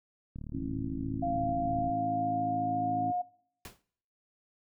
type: click train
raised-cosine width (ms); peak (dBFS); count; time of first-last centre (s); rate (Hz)
5; -29; 58; 0.36-1.896; 37.1
type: harmonic tone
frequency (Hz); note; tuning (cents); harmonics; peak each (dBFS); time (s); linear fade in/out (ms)
54.1; A1; -29; 2 / 3 / 4 / 5 / 6; -40 / -43 / -43 / -35 / -42; 0.53-3.12; 10
type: tone with pitch glide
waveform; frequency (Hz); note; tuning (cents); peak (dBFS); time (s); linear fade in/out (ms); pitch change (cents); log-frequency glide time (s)
sine; 693 to 716.6; F5 to F5; -14 to +44; -29; 1.22-3.22; 10; +58; 1.49-3.06
type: noise with exponential decay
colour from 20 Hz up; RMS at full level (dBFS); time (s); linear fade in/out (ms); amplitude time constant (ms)
pink; -41; 3.65-3.82; 1; 36
effects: noise-tail reverb RT60 0.7 s tail -24 dB re dry